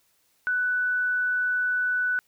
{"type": "tone", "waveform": "sine", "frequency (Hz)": 1489, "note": "F#6", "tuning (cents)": 11, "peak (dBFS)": -22, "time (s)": [0.47, 2.19], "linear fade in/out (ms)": 0, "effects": ["white hiss -67 dBFS RMS until 2.27 s"]}